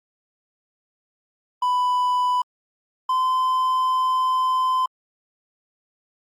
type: tone pair in turn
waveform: triangle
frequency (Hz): 994 / 1027.3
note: B5 / C6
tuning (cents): +11 / -32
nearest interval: minor second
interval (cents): 57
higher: second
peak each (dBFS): -16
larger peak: neither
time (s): 1.62-2.42 / 3.09-4.86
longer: second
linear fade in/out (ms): 5
effects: Opus 48 kbps

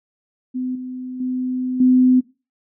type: tone with level steps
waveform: sine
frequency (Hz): 254.3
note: C4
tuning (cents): -49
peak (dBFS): -21 / -27 / -20 / -10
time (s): 0.54-2.21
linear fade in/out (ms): 20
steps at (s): 0.75 / 1.2 / 1.8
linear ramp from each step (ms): 5
effects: noise-tail reverb RT60 0.3 s tail -19 dB re dry

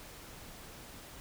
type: silence
effects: pink hiss -50 dBFS RMS until 1.2 s

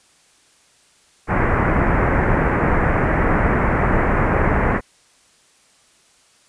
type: low-pass noise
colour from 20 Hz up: pink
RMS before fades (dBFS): -17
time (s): 1.27-4.81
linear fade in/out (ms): 50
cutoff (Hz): 2100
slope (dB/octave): 48
effects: white hiss -55 dBFS RMS until 6.48 s + resampled to 22050 Hz

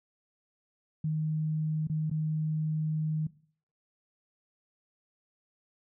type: tone with dropouts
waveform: sine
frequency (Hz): 155.56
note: D#3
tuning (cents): 0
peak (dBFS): -27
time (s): 1.04-3.27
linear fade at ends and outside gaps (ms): 5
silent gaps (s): 1.872-1.897 / 2.099-2.112
effects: noise-tail reverb RT60 0.5 s tail -19 dB re dry

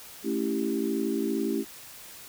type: chord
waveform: sine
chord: A dominant seventh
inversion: none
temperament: equal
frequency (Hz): 220 / 277.2 / 329.6 / 392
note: A3 / C#4 / E4 / G4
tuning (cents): 0 / 0 / 0 / 0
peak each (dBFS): -31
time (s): 0.23-1.65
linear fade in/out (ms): 50
effects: white hiss -46 dBFS RMS until 2.28 s

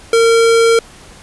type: tone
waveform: square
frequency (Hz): 458.7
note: A#4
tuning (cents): -28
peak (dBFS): -8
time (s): 0.13-0.79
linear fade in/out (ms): 2
effects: pink hiss -39 dBFS RMS until 1.22 s + resampled to 24000 Hz

